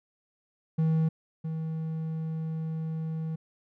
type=tone pair in turn; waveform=triangle; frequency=160 / 160 Hz; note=D#3 / D#3; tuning=+49 / +49 cents; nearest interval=unison; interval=0 cents; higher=neither; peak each=-20 / -28 dBFS; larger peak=first; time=0.78-1.09 / 1.44-3.36 s; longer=second; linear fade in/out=10 ms; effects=none